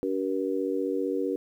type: harmonic tone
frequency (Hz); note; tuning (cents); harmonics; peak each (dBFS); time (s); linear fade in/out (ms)
95.3; G2; -48; 3 / 4 / 5; -30 / -30 / -30; 0.03-1.36; 0
effects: 10-bit